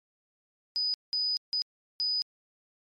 sine tone bursts at uneven times, 4978 Hz, D#8, in tune, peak -26 dBFS, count 4, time 0.76-0.94 / 1.13-1.37 / 1.53-1.62 / 2-2.22 s, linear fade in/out 0 ms, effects MP3 64 kbps

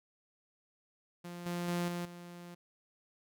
sawtooth tone with level steps, 174.5 Hz, F3, 1 cent flat, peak -39 / -31 / -28 / -32 / -43 dBFS, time 1.24-2.55 s, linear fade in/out 10 ms, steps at 1.46 / 1.68 / 1.88 / 2.05 s, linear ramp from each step 2 ms, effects none

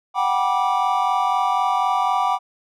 triangle chord, G major seventh, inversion third, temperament equal with one note detuned, 740 / 784 / 973 / 1174.7 Hz, F#5 / G5 / B5 / D6, 0 / 0 / -26 / 0 cents, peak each -21 dBFS, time 0.14-2.39 s, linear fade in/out 50 ms, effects none

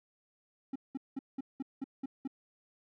triangle tone bursts, 269.1 Hz, C4, 49 cents sharp, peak -32 dBFS, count 8, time 0.73-2.276 s, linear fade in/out 5 ms, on 27 ms, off 190 ms, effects none

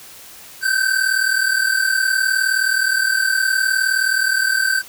square tone pair together, 1528.7 / 1568 Hz, G6 / G6, -44 / 0 cents, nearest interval unison, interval 44 cents, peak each -19 dBFS, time 0.61-4.83 s, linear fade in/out 50 ms, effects white hiss -40 dBFS RMS until 4.88 s

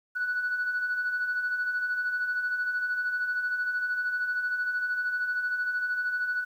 sine beating tone pair, 1468 / 1481 Hz, F#6 / F#6, -14 / +1 cents, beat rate 13 Hz, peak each -35 / -26 dBFS, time 0.15-6.45 s, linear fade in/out 20 ms, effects tanh soft clip ceiling -22 dBFS + 10-bit

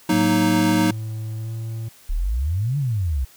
square chord, D# minor, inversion first, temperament equal, 185 / 233.1 / 311.1 Hz, F#3 / A#3 / D#4, 0 / 0 / 0 cents, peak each -22 / -24 / -19 dBFS, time 0.09-0.91 s, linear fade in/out 5 ms
triangle tone with pitch glide, 110 to 112.44 Hz, A2 to A2, 0 to +38 cents, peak -24 dBFS, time 0.12-1.89 s, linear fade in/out 10 ms, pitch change +38 cents, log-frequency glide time 1.36-1.51 s
sine exponential two-way sweep, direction up then down, 33.53 to 148.7 to 60.9 Hz, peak -19 dBFS, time 2.09-3.25 s, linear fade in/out 10 ms, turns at 2.78 s
effects white hiss -50 dBFS RMS until 3.36 s

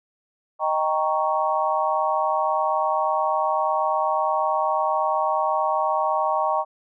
sine chord, Eb dominant seventh, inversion none, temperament equal, 622.3 / 784 / 932.3 / 1108.7 Hz, Eb5 / G5 / Bb5 / Db6, 0 / 0 / 0 / 0 cents, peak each -25 dBFS, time 0.59-6.65 s, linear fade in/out 50 ms, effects none

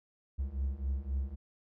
triangle beating tone pair, 65.5 / 69.3 Hz, C2 / C#2, +2 / 0 cents, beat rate 3.8 Hz, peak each -34 / -32 dBFS, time 0.38-1.36 s, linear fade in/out 20 ms, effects none

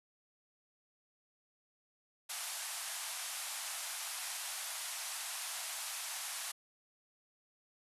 white band-pass noise, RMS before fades -42 dBFS, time 2.29-6.52 s, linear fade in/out 10 ms, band 650 to 12000 Hz, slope 48 dB/octave, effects resampled to 32000 Hz

